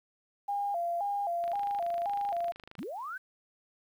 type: tone with vibrato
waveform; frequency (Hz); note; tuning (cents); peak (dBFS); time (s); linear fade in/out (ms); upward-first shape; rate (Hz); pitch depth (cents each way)
sine; 746; F#5; +14; -29; 0.48-2.52; 10; square; 1.9; 140
type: click train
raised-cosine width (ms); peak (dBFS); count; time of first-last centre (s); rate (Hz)
0.3; -31; 37; 1.44-2.83; 25.9
type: linear sweep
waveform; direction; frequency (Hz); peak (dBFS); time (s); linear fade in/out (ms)
sine; up; 128.2 to 1595; -36; 2.78-3.18; 10
effects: 10-bit